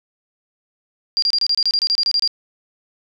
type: tone bursts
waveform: sine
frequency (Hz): 4775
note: D8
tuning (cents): +28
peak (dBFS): -14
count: 14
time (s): 1.17-2.276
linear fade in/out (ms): 0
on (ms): 53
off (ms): 28
effects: none